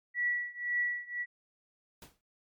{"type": "tone with tremolo", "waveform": "sine", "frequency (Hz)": 1943, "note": "B6", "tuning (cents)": -29, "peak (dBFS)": -26, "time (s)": [0.14, 1.26], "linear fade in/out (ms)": 50, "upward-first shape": "triangle", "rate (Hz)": 1.9, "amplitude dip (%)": 95}
{"type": "noise with exponential decay", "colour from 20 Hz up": "pink", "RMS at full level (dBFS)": -46, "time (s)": [2.02, 2.21], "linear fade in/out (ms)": 2, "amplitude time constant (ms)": 40}
{"effects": ["MP3 96 kbps"]}